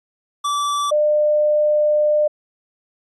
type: tone pair in turn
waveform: square / sine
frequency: 1159 / 600.6 Hz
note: D6 / D5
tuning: -23 / +39 cents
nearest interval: major seventh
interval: 1138 cents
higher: first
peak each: -19 / -13 dBFS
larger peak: second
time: 0.44-0.91 / 0.91-2.28 s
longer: second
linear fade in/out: 10 ms
effects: resampled to 22050 Hz